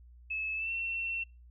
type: tone with pitch glide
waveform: sine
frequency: 2600 to 2707 Hz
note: E7 to E7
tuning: -24 to +45 cents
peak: -32 dBFS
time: 0.3-1.24 s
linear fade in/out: 10 ms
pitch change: +69 cents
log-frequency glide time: 0.55-0.72 s
effects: noise-tail reverb RT60 0.3 s tail -26 dB re dry + added 60 Hz sine -52 dBFS peak until 1.5 s